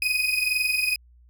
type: tone pair together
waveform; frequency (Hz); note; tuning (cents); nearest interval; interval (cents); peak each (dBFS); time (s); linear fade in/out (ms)
35% pulse; 2489 / 2511; D#7 / D#7; 0 / +15; unison; 15; -23; 0.02-0.96; 2
effects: added 60 Hz sine -51 dBFS peak until 1.29 s